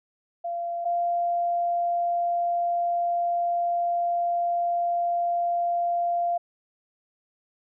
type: tone pair in turn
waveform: sine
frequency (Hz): 688 / 693.6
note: F5 / F5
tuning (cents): -26 / -12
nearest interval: unison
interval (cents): 14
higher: second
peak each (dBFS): -27 / -22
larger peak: second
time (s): 0.44-0.85 / 0.85-6.38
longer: second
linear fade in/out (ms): 10
effects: none